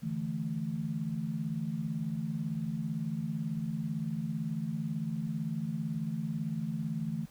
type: chord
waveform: sine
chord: D suspended second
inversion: none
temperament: equal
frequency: 146.83 / 164.81 / 220 Hz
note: D3 / E3 / A3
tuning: 0 / 0 / 0 cents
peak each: -38 / -35 / -36 dBFS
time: 0.02-7.26 s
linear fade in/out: 20 ms
effects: pink hiss -60 dBFS RMS until 7.3 s